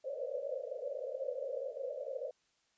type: band-pass noise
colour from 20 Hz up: white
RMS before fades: -40 dBFS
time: 0.04-2.31 s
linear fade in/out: 5 ms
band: 490 to 590 Hz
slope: 96 dB/octave
effects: white hiss -75 dBFS RMS until 2.77 s + resampled to 16000 Hz